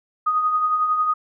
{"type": "tone with tremolo", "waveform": "sine", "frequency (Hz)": 1244.5, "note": "D#6", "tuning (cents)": 0, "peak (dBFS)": -15, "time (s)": [0.26, 1.14], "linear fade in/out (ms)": 10, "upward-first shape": "triangle", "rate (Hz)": 11, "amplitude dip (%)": 50, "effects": []}